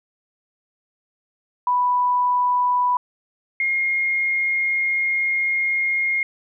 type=tone pair in turn; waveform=sine; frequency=987.8 / 2138 Hz; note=B5 / C7; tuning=0 / +37 cents; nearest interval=octave + minor second; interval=1337 cents; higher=second; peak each=-16 / -18 dBFS; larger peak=first; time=1.67-2.97 / 3.6-6.23 s; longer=second; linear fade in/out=2 ms; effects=none